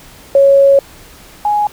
sine tone pair in turn, 553 / 833 Hz, C#5 / G#5, -4 / +5 cents, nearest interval perfect fifth, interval 709 cents, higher second, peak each -4 / -10 dBFS, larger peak first, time 0.35-0.79 / 1.45-1.67 s, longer first, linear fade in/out 2 ms, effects pink hiss -39 dBFS RMS until 1.72 s

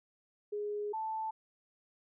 sine tone pair in turn, 415.3 / 880 Hz, G#4 / A5, 0 / 0 cents, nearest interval octave + minor second, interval 1300 cents, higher second, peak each -34 / -34 dBFS, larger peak neither, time 0.52-0.93 / 0.93-1.31 s, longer first, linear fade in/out 10 ms, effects none

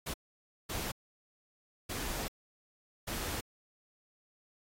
pink noise bursts at uneven times, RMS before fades -38 dBFS, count 4, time 0.06-0.14 / 0.69-0.92 / 1.89-2.28 / 3.07-3.41 s, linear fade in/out 10 ms, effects AAC 48 kbps

